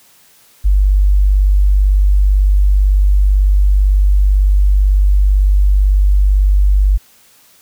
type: tone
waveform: sine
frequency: 49 Hz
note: G1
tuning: in tune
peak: -7 dBFS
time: 0.64-6.98 s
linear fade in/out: 20 ms
effects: white hiss -48 dBFS RMS until 7.61 s